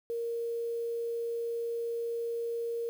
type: tone with quantisation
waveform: sine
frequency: 466.2 Hz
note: A#4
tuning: in tune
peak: -31 dBFS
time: 0.1-2.89 s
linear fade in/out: 0 ms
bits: 9
effects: none